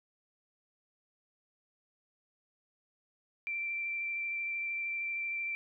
sine tone with vibrato, 2349 Hz, D7, in tune, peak -33 dBFS, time 3.47-5.55 s, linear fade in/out 0 ms, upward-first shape sine, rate 13 Hz, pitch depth 10 cents each way, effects none

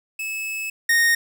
45% pulse tone pair in turn, 2600 / 1854.5 Hz, E7 / A#6, -24 / -9 cents, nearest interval tritone, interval 585 cents, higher first, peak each -26 / -15 dBFS, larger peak second, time 0.19-0.7 / 0.89-1.15 s, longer first, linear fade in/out 5 ms, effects 9-bit

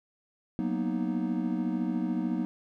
triangle chord, B major seventh, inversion second, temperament equal, 185 / 233.1 / 246.9 / 311.1 Hz, F#3 / A#3 / B3 / D#4, 0 / 0 / 0 / 0 cents, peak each -31 dBFS, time 0.59-2.45 s, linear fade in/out 0 ms, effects none

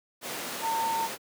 sine tone in noise, 907 Hz, A#5, 48 cents flat, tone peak -26 dBFS, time 0.61-1.09 s, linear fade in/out 50 ms, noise pink, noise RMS -34 dBFS, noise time 0.21-1.18 s, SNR +5 dB, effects high-pass 300 Hz 12 dB/octave

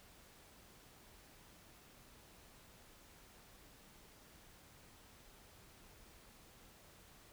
silence, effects pink hiss -62 dBFS RMS until 7.32 s

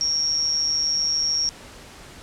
sine tone with amplitude modulation, 5580 Hz, F8, 2 cents flat, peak -16 dBFS, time 0.01-1.49 s, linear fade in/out 0 ms, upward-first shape sine, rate 153 Hz, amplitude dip 70%, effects pink hiss -43 dBFS RMS until 2.22 s + low-pass 9000 Hz 12 dB/octave

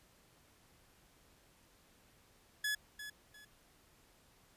sawtooth tone with echo, 1700 Hz, G#6, 40 cents sharp, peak -30 dBFS, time 2.64-2.75 s, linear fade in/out 5 ms, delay 350 ms, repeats 2, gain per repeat -11 dB, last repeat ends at 3.45 s, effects pink hiss -67 dBFS RMS until 4.56 s + resampled to 32000 Hz

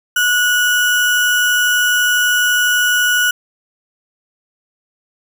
sine tone with sample-and-hold, 1464 Hz, F#6, 19 cents flat, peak -11 dBFS, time 0.16-3.31 s, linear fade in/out 5 ms, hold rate 4410 Hz, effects none

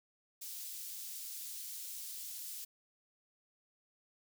white high-pass noise, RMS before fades -45 dBFS, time 0.41-2.65 s, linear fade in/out 10 ms, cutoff 4500 Hz, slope 12 dB/octave, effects none

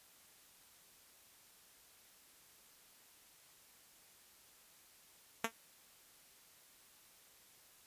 5% pulse tone with exponential decay, 227.1 Hz, A#3, 45 cents flat, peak -19 dBFS, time 5.44-5.52 s, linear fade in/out 5 ms, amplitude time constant 16 ms, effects white hiss -64 dBFS RMS until 7.86 s + resampled to 32000 Hz

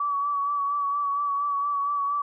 sine tone with vibrato, 1141 Hz, C#6, 50 cents sharp, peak -23 dBFS, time 0-2.22 s, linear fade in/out 5 ms, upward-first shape sine, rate 4.3 Hz, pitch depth 32 cents each way, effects none

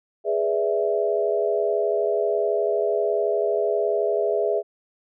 sine chord, E dominant seventh, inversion first, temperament equal, 415.3 / 493.9 / 587.3 / 659.3 Hz, G#4 / B4 / D5 / E5, 0 / 0 / 0 / 0 cents, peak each -23 / -28 / -28 / -24 dBFS, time 0.24-4.63 s, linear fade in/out 50 ms, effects none

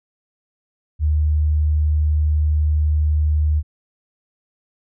sine tone, 76 Hz, D#2, 40 cents flat, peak -14 dBFS, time 0.99-3.63 s, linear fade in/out 50 ms, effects none

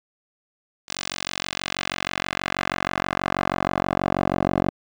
10% pulse tone with band-pass filter sweep, 46.25 Hz, F#1, in tune, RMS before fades -26 dBFS, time 0.88-4.7 s, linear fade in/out 10 ms, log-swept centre 5400 to 500 Hz, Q 0.95, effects none

